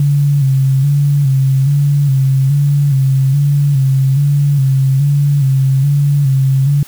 sine tone with vibrato, 138.59 Hz, C#3, in tune, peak -8 dBFS, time 0-6.83 s, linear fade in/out 2 ms, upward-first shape square, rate 1.2 Hz, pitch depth 55 cents each way, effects white hiss -38 dBFS RMS until 6.87 s

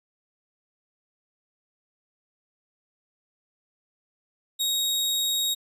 sawtooth tone, 3770 Hz, A#7, 19 cents sharp, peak -20 dBFS, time 4.59-5.55 s, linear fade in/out 20 ms, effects resampled to 32000 Hz

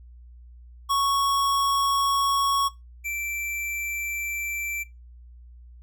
square tone pair in turn, 1108.7 / 2340 Hz, C#6 / D7, 0 / -7 cents, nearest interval octave + minor second, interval 1293 cents, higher second, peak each -21 / -29 dBFS, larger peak first, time 0.89-2.69 / 3.04-4.84 s, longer neither, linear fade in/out 20 ms, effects noise-tail reverb RT60 0.2 s tail -18 dB re dry + added 60 Hz sine -44 dBFS peak until 5.82 s

